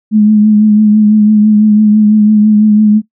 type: tone with vibrato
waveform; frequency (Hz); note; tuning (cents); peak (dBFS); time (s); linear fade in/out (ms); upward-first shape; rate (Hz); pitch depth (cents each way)
sine; 212.2; G#3; +38; -3; 0.11-3.02; 50; triangle; 6; 35
effects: noise-tail reverb RT60 0.1 s tail -18 dB re dry